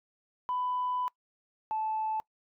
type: tone pair in turn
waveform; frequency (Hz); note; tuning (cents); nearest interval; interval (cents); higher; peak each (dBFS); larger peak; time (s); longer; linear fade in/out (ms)
sine; 997 / 872.3; B5 / A5; +16 / -15; major second; 231; first; -28; neither; 0.49-1.08 / 1.71-2.2; first; 0
effects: noise-tail reverb RT60 0.1 s tail -24 dB re dry + tanh soft clip ceiling -24 dBFS